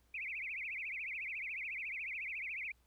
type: tone with vibrato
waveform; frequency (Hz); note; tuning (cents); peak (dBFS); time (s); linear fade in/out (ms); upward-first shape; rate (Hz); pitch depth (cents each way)
sine; 2329; D7; -15; -39; 0.14-2.72; 5; triangle; 14; 270
effects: added 60 Hz sine -70 dBFS peak until 2.86 s + pink hiss -75 dBFS RMS until 2.86 s